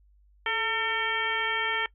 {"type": "harmonic tone with a mistuned harmonic", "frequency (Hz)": 451.2, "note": "A4", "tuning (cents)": 44, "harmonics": [1, 2, 3, 4, 5, 6, 7], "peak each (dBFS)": [-37, -33, -33, -31, -32, -42, -33], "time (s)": [0.46, 1.86], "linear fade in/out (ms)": 2, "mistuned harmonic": 1, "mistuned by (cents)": -62, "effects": ["noise-tail reverb RT60 0.1 s tail -21 dB re dry", "added 50 Hz sine -57 dBFS peak until 1.94 s"]}